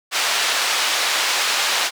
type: band-pass noise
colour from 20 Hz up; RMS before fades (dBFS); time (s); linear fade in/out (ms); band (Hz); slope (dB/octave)
white; -20; 0.11-1.91; 50; 670 to 4700; 12
effects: none